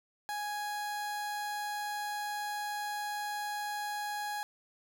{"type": "tone", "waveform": "30% pulse", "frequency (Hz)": 830.6, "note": "G#5", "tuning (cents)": 0, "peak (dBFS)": -32, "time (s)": [0.29, 4.43], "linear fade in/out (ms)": 0, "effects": []}